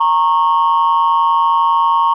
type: tone pair together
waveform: sine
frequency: 926.2 / 1096 Hz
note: A#5 / C#6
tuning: -11 / -20 cents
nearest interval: minor third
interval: 291 cents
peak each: -11 dBFS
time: 0-2.14 s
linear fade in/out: 10 ms
effects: tanh soft clip ceiling -6 dBFS